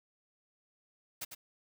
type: noise with echo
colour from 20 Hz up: white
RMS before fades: -39 dBFS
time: 1.21-1.25 s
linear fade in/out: 10 ms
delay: 100 ms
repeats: 1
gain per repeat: -7 dB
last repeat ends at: 1.35 s
effects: none